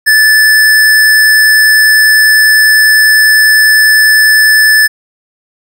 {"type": "tone", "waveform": "square", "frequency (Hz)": 1745, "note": "A6", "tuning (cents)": -15, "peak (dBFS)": -4, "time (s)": [0.06, 4.88], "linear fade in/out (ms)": 20, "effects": []}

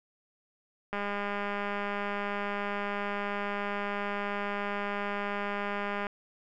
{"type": "click train", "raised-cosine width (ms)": 0.5, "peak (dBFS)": -19, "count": 1044, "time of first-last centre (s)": [0.93, 6.068], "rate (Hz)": 203, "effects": []}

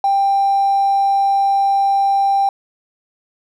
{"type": "tone with hard clipping", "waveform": "triangle", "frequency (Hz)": 790, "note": "G5", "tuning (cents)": 13, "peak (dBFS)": -12, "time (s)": [0.04, 2.49], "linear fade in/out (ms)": 2, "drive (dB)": 3, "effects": []}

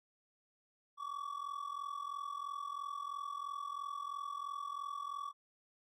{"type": "ring-modulated tone", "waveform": "triangle", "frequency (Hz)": 1139, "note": "C#6", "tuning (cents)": 47, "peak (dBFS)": -35, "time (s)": [0.97, 5.33], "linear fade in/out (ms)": 50, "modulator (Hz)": 21.5, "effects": []}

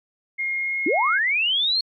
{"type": "tone with pitch glide", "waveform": "sine", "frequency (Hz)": [2138, 2155], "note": ["C7", "C#7"], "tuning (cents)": [37, -49], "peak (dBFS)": -22, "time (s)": [0.38, 1.19], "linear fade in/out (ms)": 20, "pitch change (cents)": 14, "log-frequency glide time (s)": [0.54, 0.79]}
{"type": "linear sweep", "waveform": "sine", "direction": "up", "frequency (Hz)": [261.6, 4341], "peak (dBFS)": -18, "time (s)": [0.86, 1.81], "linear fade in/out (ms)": 5}
{"effects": ["MP3 96 kbps"]}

